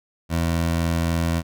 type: tone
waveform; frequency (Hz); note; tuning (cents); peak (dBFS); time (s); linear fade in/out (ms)
20% pulse; 83.5; E2; +23; -15; 0.29-1.43; 50
effects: none